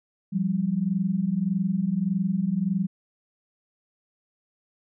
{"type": "tone pair together", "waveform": "sine", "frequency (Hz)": [174.1, 195.78], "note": ["F3", "G3"], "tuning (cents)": [-5, -2], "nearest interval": "major second", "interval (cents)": 203, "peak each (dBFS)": [-26, -24], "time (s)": [0.32, 2.87], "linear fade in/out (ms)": 20, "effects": []}